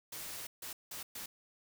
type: noise bursts at uneven times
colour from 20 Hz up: white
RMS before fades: -44 dBFS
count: 4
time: 0.12-0.47 / 0.62-0.73 / 0.91-1.03 / 1.15-1.26 s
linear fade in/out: 5 ms
effects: none